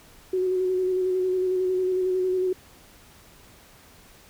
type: tone with vibrato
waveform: sine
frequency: 370 Hz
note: F#4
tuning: in tune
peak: -21 dBFS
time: 0.33-2.53 s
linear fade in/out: 5 ms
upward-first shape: square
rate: 11 Hz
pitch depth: 19 cents each way
effects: pink hiss -52 dBFS RMS until 4.29 s